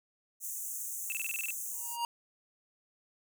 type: high-pass noise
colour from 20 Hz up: pink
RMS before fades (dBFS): -39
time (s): 0.4-1.98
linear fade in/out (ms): 50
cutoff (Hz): 6200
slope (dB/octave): 96
type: tone bursts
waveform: square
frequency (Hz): 2637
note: E7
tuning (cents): 0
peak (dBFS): -34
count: 9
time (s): 1.1-1.505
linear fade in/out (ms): 0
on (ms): 21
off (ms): 27
type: tone with exponential growth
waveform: square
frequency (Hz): 942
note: A#5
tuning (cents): +18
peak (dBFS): -29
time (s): 1.72-2.05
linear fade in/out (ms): 1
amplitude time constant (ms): 71
effects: none